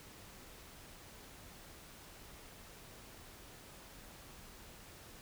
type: silence
effects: pink hiss -55 dBFS RMS until 5.21 s